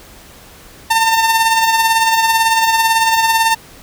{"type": "tone with tremolo", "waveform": "sawtooth", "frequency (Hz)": 902, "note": "A5", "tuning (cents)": 43, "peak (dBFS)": -5, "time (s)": [0.9, 3.55], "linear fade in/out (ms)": 10, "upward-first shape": "sine", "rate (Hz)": 18, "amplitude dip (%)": 45, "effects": ["pink hiss -40 dBFS RMS until 3.82 s"]}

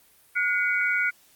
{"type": "tone cluster", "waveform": "sine", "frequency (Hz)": [1445, 2045, 2240], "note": ["F#6", "C7", "C#7"], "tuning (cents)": [-41, -40, 18], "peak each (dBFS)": [-24, -29, -26], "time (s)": [0.35, 1.11], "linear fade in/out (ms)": 20, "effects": ["white hiss -58 dBFS RMS until 1.35 s", "Opus 32 kbps"]}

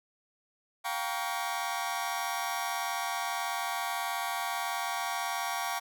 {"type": "chord", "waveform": "sawtooth", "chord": "G half-diminished seventh", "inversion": "third", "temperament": "just", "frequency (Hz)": [705.6, 784, 940.8, 1128.9], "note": ["F5", "G5", "Bb5", "Db6"], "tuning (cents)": [18, 0, 16, 31], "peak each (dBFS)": -33, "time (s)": [0.84, 5.8], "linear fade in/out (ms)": 20, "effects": []}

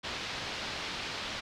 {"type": "low-pass noise", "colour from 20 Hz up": "white", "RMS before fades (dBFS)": -38, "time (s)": [0.03, 1.41], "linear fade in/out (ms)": 20, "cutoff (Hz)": 4500, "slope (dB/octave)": 24, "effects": []}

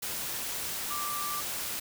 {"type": "tone in noise", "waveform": "sine", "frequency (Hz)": 1176, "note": "D6", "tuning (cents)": 2, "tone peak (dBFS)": -34, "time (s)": [0.9, 1.41], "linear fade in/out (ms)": 10, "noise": "white", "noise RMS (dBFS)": -35, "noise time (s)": [0.02, 1.8], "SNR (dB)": -2, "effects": []}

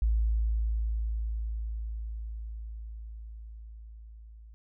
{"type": "tone with level ramp", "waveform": "sine", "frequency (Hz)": 55, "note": "A1", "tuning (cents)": 0, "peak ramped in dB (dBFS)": [-22, -47], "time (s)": [0.02, 4.54], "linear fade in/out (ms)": 0, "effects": []}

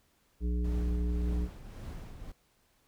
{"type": "harmonic tone", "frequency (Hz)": 59.8, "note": "A#1", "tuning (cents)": 45, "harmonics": [1, 3, 5, 7], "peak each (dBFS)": [-28, -38, -42, -45], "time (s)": [0.4, 1.49], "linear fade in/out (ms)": 50}
{"type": "noise with tremolo", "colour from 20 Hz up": "brown", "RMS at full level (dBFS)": -41, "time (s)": [0.64, 2.32], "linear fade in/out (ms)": 5, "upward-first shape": "triangle", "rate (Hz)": 1.8, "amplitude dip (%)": 55}
{"effects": ["pink hiss -70 dBFS RMS until 2.87 s"]}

